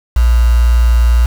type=tone with quantisation; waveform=sine; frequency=59 Hz; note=A#1; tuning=22 cents sharp; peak=-6 dBFS; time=0.16-1.26 s; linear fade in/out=5 ms; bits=4; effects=none